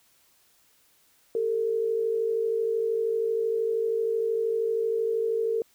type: tone pair together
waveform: sine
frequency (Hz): 400.3 / 453.2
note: G4 / A#4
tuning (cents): +36 / -49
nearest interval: major second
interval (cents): 215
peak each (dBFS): -31 / -24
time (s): 1.35-5.62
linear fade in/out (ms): 2
effects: white hiss -63 dBFS RMS until 5.74 s